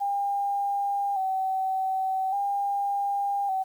sine tone with vibrato, 782 Hz, G5, 4 cents flat, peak -24 dBFS, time 0-3.64 s, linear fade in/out 20 ms, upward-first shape square, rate 0.43 Hz, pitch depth 45 cents each way, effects 9-bit

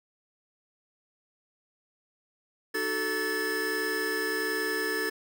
square tone cluster, 305.9 / 376.2 / 437.5 / 1737 Hz, D#4 / F#4 / A4 / A6, -29 / +29 / -10 / -23 cents, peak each -38 / -37 / -34 / -31 dBFS, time 2.74-5.1 s, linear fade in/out 10 ms, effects none

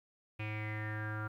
square tone with low-pass filter sweep, 107.3 Hz, A2, 43 cents flat, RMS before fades -39 dBFS, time 0.39-1.28 s, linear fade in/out 10 ms, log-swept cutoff 2500 to 1400 Hz, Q 8.9, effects 12-bit

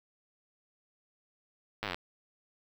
slowing click train, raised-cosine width 0.3 ms, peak -18 dBFS, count 12, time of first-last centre 1.83-1.945 s, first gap 9 ms, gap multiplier 1.03, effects 8-bit

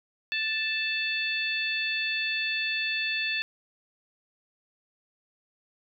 harmonic tone, 880 Hz, A5, in tune, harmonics 2 / 3 / 4 / 5, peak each -32 / -29 / -34 / -37 dBFS, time 0.32-3.42 s, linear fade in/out 0 ms, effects none

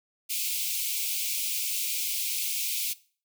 white high-pass noise, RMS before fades -30 dBFS, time 0.29-2.94 s, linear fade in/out 20 ms, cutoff 2200 Hz, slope 96 dB/octave, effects noise-tail reverb RT60 0.4 s tail -19 dB re dry

